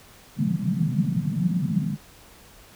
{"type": "band-pass noise", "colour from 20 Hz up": "pink", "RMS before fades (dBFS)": -24, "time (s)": [0.36, 1.97], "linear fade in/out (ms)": 50, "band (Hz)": [140, 210], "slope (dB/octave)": 48, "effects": ["pink hiss -50 dBFS RMS until 2.75 s"]}